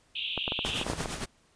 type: band-pass noise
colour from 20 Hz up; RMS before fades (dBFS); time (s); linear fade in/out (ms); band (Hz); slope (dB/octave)
pink; -34; 0.15-0.84; 10; 2600 to 3600; 96
type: clicks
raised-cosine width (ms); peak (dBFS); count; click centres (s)
1; -18; 11; 0.377 / 0.479 / 0.521 / 0.591 / 0.65 / 0.814 / 0.866 / 0.9 / 0.934 / 1.007 / 1.058
type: noise with tremolo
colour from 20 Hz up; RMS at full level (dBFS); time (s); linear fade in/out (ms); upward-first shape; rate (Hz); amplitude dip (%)
pink; -33; 0.64-1.26; 20; sine; 8.7; 60
effects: pink hiss -65 dBFS RMS until 1.55 s + resampled to 22050 Hz